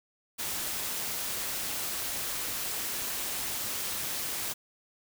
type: noise with amplitude modulation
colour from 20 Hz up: white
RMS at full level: -32 dBFS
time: 0.38-4.54 s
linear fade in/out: 20 ms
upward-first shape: sine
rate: 205 Hz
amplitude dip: 40%
effects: none